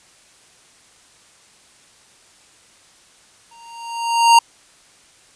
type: tone with exponential growth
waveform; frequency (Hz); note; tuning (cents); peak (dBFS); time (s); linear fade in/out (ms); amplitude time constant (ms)
square; 929; A#5; -6; -6; 3.51-4.39; 5; 190
effects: white hiss -51 dBFS RMS until 5.35 s + resampled to 22050 Hz